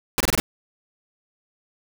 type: noise bursts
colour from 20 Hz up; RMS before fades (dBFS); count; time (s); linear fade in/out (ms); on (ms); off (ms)
pink; -20; 5; 0.18-0.4; 0; 24; 25
effects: none